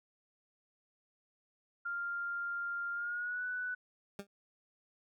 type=tone with pitch glide; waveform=sine; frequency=1396.9 to 1488.5 Hz; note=F6 to F#6; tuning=0 to +10 cents; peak=-35 dBFS; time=1.85-3.75 s; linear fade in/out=10 ms; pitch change=+110 cents; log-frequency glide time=2.93-3.45 s
type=tone with exponential decay; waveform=20% pulse; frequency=200 Hz; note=G3; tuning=35 cents sharp; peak=-33 dBFS; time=4.19-4.27 s; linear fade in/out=2 ms; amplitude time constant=17 ms
effects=none